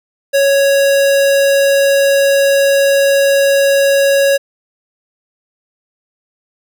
square tone, 554.4 Hz, C#5, in tune, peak -9 dBFS, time 0.33-4.38 s, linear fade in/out 20 ms, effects none

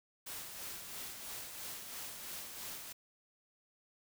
white noise with tremolo, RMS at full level -44 dBFS, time 0.26-2.93 s, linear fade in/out 10 ms, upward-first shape sine, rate 3 Hz, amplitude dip 40%, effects none

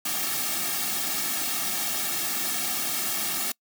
white noise with comb filter, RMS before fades -28 dBFS, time 0.05-3.52 s, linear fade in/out 5 ms, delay 2 ms, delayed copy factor -0.9, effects noise-tail reverb RT60 0.1 s tail -26 dB re dry + high-pass 150 Hz 12 dB/octave

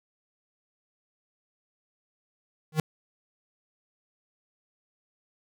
square tone with exponential growth, 155.56 Hz, D#3, in tune, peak -18 dBFS, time 2.72-2.8 s, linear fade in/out 2 ms, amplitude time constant 17 ms, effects none

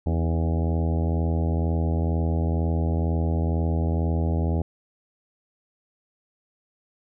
harmonic tone with a mistuned harmonic, 82.1 Hz, E2, 6 cents flat, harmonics 1 / 2 / 3 / 4 / 5 / 6 / 7 / 8 / 9 / 10, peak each -22 / -28 / -32 / -34 / -36 / -38 / -39 / -40 / -41 / -42 dBFS, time 0.06-4.62 s, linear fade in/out 5 ms, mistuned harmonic 4, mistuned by -46 cents, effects none

